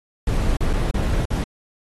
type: noise with dropouts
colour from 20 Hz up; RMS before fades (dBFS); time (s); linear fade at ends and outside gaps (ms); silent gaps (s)
brown; -20; 0.27-1.44; 2; 0.569-0.606 / 0.731-0.735 / 0.91-0.942 / 1.254-1.304
effects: AAC 32 kbps